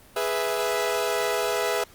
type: chord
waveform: sawtooth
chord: E major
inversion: first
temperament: equal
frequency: 415.3 / 493.9 / 659.3 Hz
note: G#4 / B4 / E5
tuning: 0 / 0 / 0 cents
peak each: -24 dBFS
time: 0.16-1.84 s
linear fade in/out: 5 ms
effects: pink hiss -52 dBFS RMS until 1.94 s + Opus 32 kbps